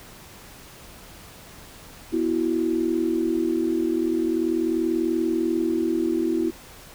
sine chord, B suspended fourth, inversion none, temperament equal, 246.9 / 329.6 / 370 Hz, B3 / E4 / F#4, 0 / 0 / 0 cents, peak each -28 / -22 / -27 dBFS, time 2.12-6.51 s, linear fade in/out 20 ms, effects pink hiss -45 dBFS RMS until 6.94 s

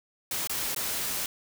white noise with dropouts, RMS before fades -31 dBFS, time 0.31-1.26 s, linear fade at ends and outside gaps 2 ms, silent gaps 0.473-0.495 / 0.747-0.762 s, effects none

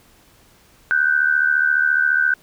sine tone pair together, 1480 / 1554.5 Hz, F#6 / G6, 0 / -15 cents, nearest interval minor second, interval 85 cents, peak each -17 dBFS, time 0.91-2.34 s, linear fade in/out 0 ms, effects pink hiss -53 dBFS RMS until 2.42 s

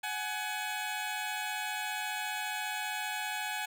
15% pulse tone pair together, 748.2 / 843 Hz, F#5 / G#5, +19 / +26 cents, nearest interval major second, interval 207 cents, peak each -32 / -29 dBFS, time 0.03-3.66 s, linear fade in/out 10 ms, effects none

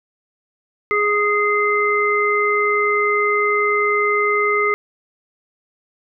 harmonic tone, 415.3 Hz, G#4, in tune, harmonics 1 / 3 / 5, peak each -19 / -19 / -19 dBFS, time 0.91-4.74 s, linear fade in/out 0 ms, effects none

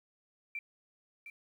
sine tone with echo, 2349 Hz, D7, in tune, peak -36 dBFS, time 0.55-0.59 s, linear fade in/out 2 ms, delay 710 ms, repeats 1, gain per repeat -9 dB, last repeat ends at 1.3 s, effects 11-bit

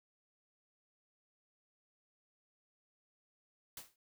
white noise with exponential decay, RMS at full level -44 dBFS, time 3.77-3.96 s, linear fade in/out 2 ms, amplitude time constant 41 ms, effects noise-tail reverb RT60 0.1 s tail -25 dB re dry

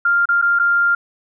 sine tone with dropouts, 1396.9 Hz, F6, in tune, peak -12 dBFS, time 0.05-0.95 s, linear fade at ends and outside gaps 5 ms, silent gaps 0.256-0.288 / 0.416-0.423 / 0.59-0.596 s, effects none

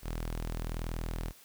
sawtooth tone, 40.75 Hz, E1, 19 cents flat, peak -30 dBFS, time 0.02-1.33 s, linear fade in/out 50 ms, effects white hiss -57 dBFS RMS until 1.44 s

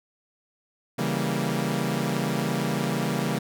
sawtooth chord, C# diminished seventh, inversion none, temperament equal, 138.59 / 164.81 / 196 / 233.1 Hz, C#3 / E3 / G3 / Bb3, 0 / 0 / 0 / 0 cents, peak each -26 dBFS, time 0.98-3.39 s, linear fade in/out 10 ms, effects none

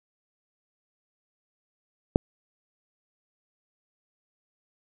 click, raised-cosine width 2 ms, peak -4 dBFS, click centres 2.159 s, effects none

